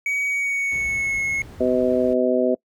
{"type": "tone with pitch glide", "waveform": "triangle", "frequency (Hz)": [2261, 2176], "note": ["C#7", "C#7"], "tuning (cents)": [34, -33], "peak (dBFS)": -19, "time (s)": [0.06, 1.42], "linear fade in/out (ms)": 2, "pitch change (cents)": -67, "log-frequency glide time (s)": [0.26, 1.22]}
{"type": "noise", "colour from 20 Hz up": "brown", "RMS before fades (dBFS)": -35, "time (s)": [0.71, 2.14], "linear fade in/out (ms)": 10}
{"type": "harmonic tone", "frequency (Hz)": 126.4, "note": "B2", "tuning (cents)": 41, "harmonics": [2, 3, 4, 5], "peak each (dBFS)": [-22, -22, -22, -22], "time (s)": [1.6, 2.55], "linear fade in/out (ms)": 10}
{"effects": ["noise-tail reverb RT60 0.1 s tail -24 dB re dry", "high-pass 60 Hz 12 dB/octave"]}